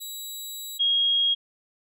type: tone pair in turn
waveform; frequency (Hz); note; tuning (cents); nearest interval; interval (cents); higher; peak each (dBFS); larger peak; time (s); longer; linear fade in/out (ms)
15% pulse / sine; 3900 / 3273; B7 / G#7; -23 / -26; minor third; 303; first; -27 / -19; second; 0-0.79 / 0.79-1.35; first; 20
effects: none